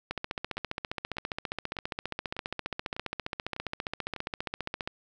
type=two click trains; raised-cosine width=0.3 ms; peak=-16 / -22 dBFS; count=72 / 7; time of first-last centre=0.11-4.875 / 0.57-4.163 s; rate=14.9 / 1.67 Hz; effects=none